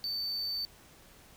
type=tone; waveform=triangle; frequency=4552 Hz; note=C#8; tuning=45 cents sharp; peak=-31 dBFS; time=0.04-0.65 s; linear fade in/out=0 ms; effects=pink hiss -57 dBFS RMS until 1.36 s